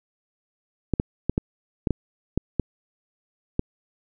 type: clicks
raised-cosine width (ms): 3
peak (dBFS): -8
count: 9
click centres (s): 0.937 / 0.999 / 1.296 / 1.379 / 1.872 / 1.907 / 2.376 / 2.597 / 3.594
effects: none